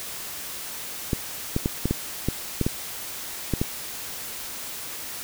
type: clicks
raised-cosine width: 3 ms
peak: -9 dBFS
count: 10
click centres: 1.132 / 1.564 / 1.659 / 1.856 / 1.91 / 2.286 / 2.613 / 2.665 / 3.537 / 3.615 s
effects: white hiss -35 dBFS RMS until 5.23 s